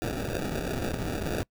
white noise with sample-and-hold, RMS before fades -31 dBFS, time 0.02-1.43 s, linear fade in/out 0 ms, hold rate 1050 Hz, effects noise-tail reverb RT60 0.1 s tail -24 dB re dry

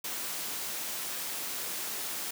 white high-pass noise, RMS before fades -36 dBFS, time 0.04-2.31 s, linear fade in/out 5 ms, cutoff 160 Hz, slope 12 dB/octave, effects none

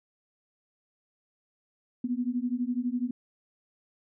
sine beating tone pair, 240 / 252 Hz, B3 / B3, -49 / +35 cents, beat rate 12 Hz, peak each -30 / -30 dBFS, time 2.04-3.11 s, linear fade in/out 5 ms, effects none

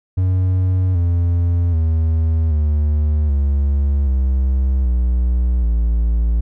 triangle tone with pitch steps, 92.5 / 86.31 / 80.53 / 75.13 / 70.1 / 65.41 / 61.03 / 56.94 Hz, F#2 / F2 / E2 / D2 / C#2 / C2 / B1 / A#1, 0 / -20 / -40 / +40 / +20 / 0 / -20 / -40 cents, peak -11 dBFS, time 0.17-6.41 s, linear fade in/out 10 ms, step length 780 ms, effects none

